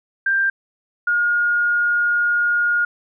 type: tone pair in turn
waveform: sine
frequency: 1583 / 1428.2 Hz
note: G6 / F6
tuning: +17 / +38 cents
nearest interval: major second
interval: 179 cents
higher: first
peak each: -15 dBFS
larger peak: neither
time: 0.26-0.5 / 1.07-2.85 s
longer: second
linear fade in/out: 5 ms
effects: none